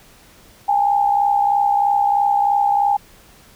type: tone pair together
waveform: sine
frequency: 810.9 / 874 Hz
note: G#5 / A5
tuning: -42 / -12 cents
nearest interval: minor second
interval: 130 cents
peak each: -14 / -21 dBFS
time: 0.68-2.97 s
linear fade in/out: 10 ms
effects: pink hiss -48 dBFS RMS until 3.55 s